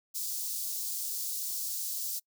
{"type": "high-pass noise", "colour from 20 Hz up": "white", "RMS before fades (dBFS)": -35, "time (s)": [0.14, 2.2], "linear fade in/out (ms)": 20, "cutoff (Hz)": 4700, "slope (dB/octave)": 24, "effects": ["noise-tail reverb RT60 0.1 s tail -26 dB re dry"]}